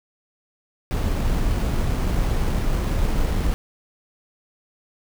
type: noise with sample-and-hold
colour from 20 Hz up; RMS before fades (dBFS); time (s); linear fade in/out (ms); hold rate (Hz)
brown; -21; 0.91-3.54; 0; 7350
effects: none